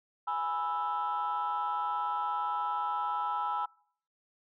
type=chord; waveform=sine; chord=E major; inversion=first; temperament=equal; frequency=830.6 / 987.8 / 1318.5 Hz; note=G#5 / B5 / E6; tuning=0 / 0 / 0 cents; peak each=-33 dBFS; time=0.27-3.66 s; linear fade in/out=10 ms; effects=noise-tail reverb RT60 0.6 s tail -26 dB re dry + tanh soft clip ceiling -24 dBFS